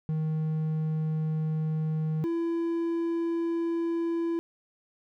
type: tone pair in turn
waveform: triangle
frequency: 156.8 / 335.3 Hz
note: D#3 / E4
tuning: +14 / +30 cents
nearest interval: octave + minor second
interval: 1316 cents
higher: second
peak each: -24 dBFS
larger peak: neither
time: 0.09-2.24 / 2.24-4.39 s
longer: neither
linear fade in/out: 0 ms
effects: none